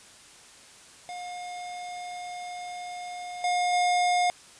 square tone with level steps, 715 Hz, F5, 41 cents sharp, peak -36 / -24 / -22 dBFS, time 1.09-4.3 s, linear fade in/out 0 ms, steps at 3.44 / 3.73 s, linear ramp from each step 2 ms, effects white hiss -51 dBFS RMS until 4.59 s + resampled to 22050 Hz

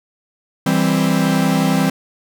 45% pulse chord, C major, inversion first, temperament equal, 164.81 / 196 / 261.6 Hz, E3 / G3 / C4, 0 / 0 / 0 cents, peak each -18 dBFS, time 0.66-1.9 s, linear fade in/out 5 ms, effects none

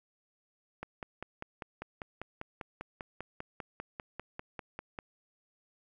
click train, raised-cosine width 0.5 ms, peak -24 dBFS, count 22, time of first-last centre 0.83-4.988 s, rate 5.05 Hz, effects 11-bit

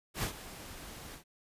pink noise with ADSR envelope, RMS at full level -33 dBFS, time 0.14-1.24 s, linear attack 88 ms, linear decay 93 ms, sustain -14 dB, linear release 100 ms, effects resampled to 32000 Hz

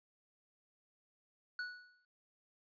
square tone with exponential decay, 1473 Hz, F#6, 8 cents flat, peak -37 dBFS, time 1.59-2.05 s, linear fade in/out 2 ms, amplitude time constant 99 ms, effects resampled to 11025 Hz

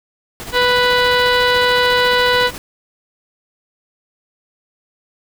pink noise with tremolo, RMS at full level -29 dBFS, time 0.4-2.58 s, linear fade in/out 0 ms, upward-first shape square, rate 14 Hz, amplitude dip 40%
harmonic tone, 493.9 Hz, B4, in tune, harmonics 1 / 2 / 3 / 4 / 5 / 6 / 7 / 8 / 9 / 10, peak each -16 / -18 / -18 / -21 / -30 / -22 / -28 / -22 / -30 / -34 dBFS, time 0.52-2.51 s, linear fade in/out 50 ms
effects none

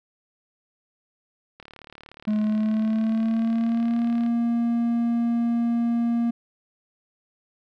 click train, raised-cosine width 0.3 ms, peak -27 dBFS, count 99, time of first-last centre 1.6-4.263 s, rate 36.8 Hz
triangle tone with pitch glide, 212.6 to 234.5 Hz, G#3 to A#3, +41 to +11 cents, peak -18 dBFS, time 2.27-6.31 s, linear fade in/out 10 ms, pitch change +170 cents, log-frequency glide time 2.39-3.99 s
effects none

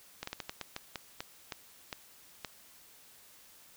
slowing click train, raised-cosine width 0.2 ms, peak -20 dBFS, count 12, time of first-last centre 0.23-2.448 s, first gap 44 ms, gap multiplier 1.28, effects white hiss -58 dBFS RMS until 3.76 s

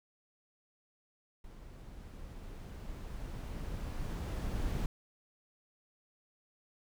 brown noise with level ramp, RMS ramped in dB -51 to -34 dBFS, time 1.44-4.86 s, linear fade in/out 2 ms, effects none

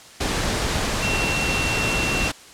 sine tone in noise, 2719 Hz, F7, 47 cents flat, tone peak -24 dBFS, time 1.02-2.29 s, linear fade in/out 10 ms, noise pink, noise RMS -23 dBFS, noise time 0.2-2.32 s, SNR -4 dB, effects white hiss -44 dBFS RMS until 2.53 s + low-pass 8000 Hz 12 dB/octave

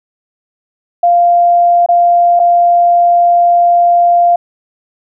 sine tone with dropouts, 696 Hz, F5, 6 cents flat, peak -5 dBFS, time 1.03-4.36 s, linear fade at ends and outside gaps 5 ms, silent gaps 1.862-1.887 / 2.394-2.398 s, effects none

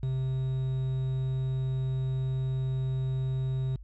triangle tone with quantisation, 131 Hz, C3, 2 cents sharp, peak -25 dBFS, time 0.03-3.76 s, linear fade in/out 2 ms, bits 8, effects added 50 Hz sine -43 dBFS peak until 3.83 s + low-pass 3000 Hz 12 dB/octave

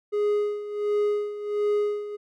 triangle tone with tremolo, 415.3 Hz, G#4, in tune, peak -18 dBFS, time 0.12-2.17 s, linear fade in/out 20 ms, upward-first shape sine, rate 1.4 Hz, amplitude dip 75%, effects none

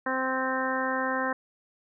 harmonic tone, 260.8 Hz, C4, 5 cents flat, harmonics 1 / 2 / 3 / 4 / 5 / 6 / 7, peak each -33 / -32 / -35 / -32 / -37 / -33 / -34 dBFS, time 0.06-1.33 s, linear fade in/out 5 ms, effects none

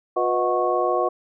sine tone cluster, 359.5 / 492.6 / 627 / 734 / 1102 Hz, F#4 / B4 / D#5 / F#5 / C#6, -50 / -5 / +13 / -14 / -11 cents, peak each -25 dBFS, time 0.16-1.09 s, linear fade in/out 10 ms, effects none

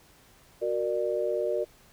sine chord, Gb augmented, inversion none, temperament equal with one note detuned, 370 / 466.2 / 596.2 Hz, Gb4 / Bb4 / D5, 0 / 0 / +26 cents, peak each -31 / -30 / -29 dBFS, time 0.61-1.65 s, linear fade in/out 20 ms, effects pink hiss -58 dBFS RMS until 1.92 s

